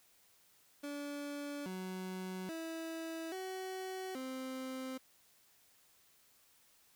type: tone with pitch steps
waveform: 30% pulse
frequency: 288 / 186 / 326.2 / 376 / 260.7 Hz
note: D4 / F#3 / E4 / F#4 / C4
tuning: -34 / +9 / -18 / +28 / -6 cents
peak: -38 dBFS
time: 0.83-4.98 s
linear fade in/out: 10 ms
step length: 830 ms
effects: white hiss -68 dBFS RMS until 6.95 s